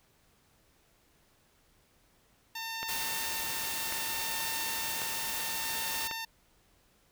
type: tone with tremolo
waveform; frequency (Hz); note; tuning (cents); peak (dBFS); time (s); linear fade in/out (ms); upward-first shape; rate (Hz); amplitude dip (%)
10% pulse; 904; A5; +47; -27; 2.55-6.25; 5; sine; 0.65; 30
type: click train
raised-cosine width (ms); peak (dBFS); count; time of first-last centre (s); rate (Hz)
0.3; -20; 4; 2.83-6.112; 0.914
type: noise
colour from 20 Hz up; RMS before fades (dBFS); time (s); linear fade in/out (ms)
white; -36; 2.88-6.08; 10
effects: pink hiss -67 dBFS RMS until 7.11 s

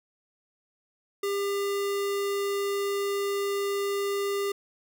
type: tone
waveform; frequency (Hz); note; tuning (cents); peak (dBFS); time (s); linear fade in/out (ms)
square; 400.4; G4; +37; -27; 1.23-4.52; 5
effects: none

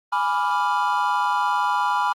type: chord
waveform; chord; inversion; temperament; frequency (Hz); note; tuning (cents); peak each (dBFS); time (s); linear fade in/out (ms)
triangle; G# diminished seventh; none; equal; 830.6 / 987.8 / 1174.7 / 1396.9; G#5 / B5 / D6 / F6; 0 / 0 / 0 / 0; -23 / -20 / -25 / -26; 0.12-2.13; 10
effects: Opus 32 kbps

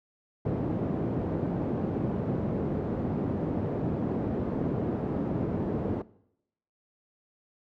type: band-pass noise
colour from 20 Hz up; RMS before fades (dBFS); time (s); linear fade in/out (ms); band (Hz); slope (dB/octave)
pink; -30; 0.45-6.02; 5; 130 to 420; 12
effects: noise-tail reverb RT60 0.8 s tail -21 dB re dry

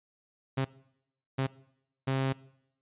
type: tone bursts at uneven times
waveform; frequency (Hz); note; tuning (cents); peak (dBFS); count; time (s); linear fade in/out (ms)
sawtooth; 133.7; C3; +38; -23; 3; 0.57-0.65 / 1.38-1.47 / 2.07-2.33; 10
effects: noise-tail reverb RT60 0.8 s tail -21 dB re dry + resampled to 8000 Hz

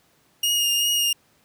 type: tone with vibrato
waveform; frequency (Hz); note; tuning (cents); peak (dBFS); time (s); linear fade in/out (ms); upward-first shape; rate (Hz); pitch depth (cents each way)
sawtooth; 2848; F7; +33; -16; 0.43-1.13; 5; triangle; 2.6; 23
effects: pink hiss -61 dBFS RMS until 1.44 s + high-pass 100 Hz 12 dB/octave

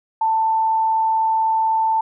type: tone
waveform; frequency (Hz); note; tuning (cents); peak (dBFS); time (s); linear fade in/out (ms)
sine; 888; A5; +16; -15; 0.21-2.01; 5
effects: none

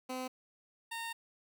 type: tone pair in turn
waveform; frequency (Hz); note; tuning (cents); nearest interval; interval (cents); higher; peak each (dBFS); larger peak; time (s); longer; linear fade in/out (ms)
15% pulse; 256.4 / 917.9; C4 / A#5; -35 / -27; octave + minor seventh; 2208; second; -31 / -32; first; 0.09-0.28 / 0.91-1.13; second; 10
effects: none

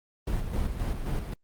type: noise with tremolo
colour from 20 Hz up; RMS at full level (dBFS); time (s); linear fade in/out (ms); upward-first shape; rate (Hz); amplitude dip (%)
brown; -28; 0.27-1.34; 5; square; 3.8; 45
effects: Opus 32 kbps

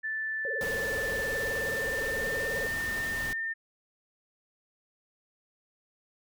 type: tone with pitch glide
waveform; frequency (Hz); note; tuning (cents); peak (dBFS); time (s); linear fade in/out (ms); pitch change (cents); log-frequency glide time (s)
sine; 1759 to 1807.4; A6 to A6; -1 to +46; -30; 0.03-3.54; 20; +47; 0.9-2.75
type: tone with vibrato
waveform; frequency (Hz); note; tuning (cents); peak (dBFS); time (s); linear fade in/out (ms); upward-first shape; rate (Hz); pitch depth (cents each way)
sine; 493.9; B4; 0; -34; 0.45-2.67; 0; sine; 19; 240
type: noise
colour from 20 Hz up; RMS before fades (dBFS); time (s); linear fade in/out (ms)
pink; -39; 0.61-3.33; 0
effects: none

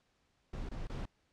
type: noise bursts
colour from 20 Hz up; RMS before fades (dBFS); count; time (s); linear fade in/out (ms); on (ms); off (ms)
brown; -40; 3; 0.53-1.056; 5; 160; 23
effects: pink hiss -75 dBFS RMS until 1.32 s + low-pass 6000 Hz 12 dB/octave

